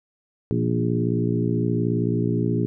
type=harmonic tone with a mistuned harmonic; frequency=58.9 Hz; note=A#1; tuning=19 cents sharp; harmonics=2 / 3 / 4 / 5 / 6 / 7; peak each=-24 / -26 / -27 / -28 / -29 / -29 dBFS; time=0.51-2.66 s; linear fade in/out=0 ms; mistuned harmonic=3; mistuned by=-51 cents; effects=none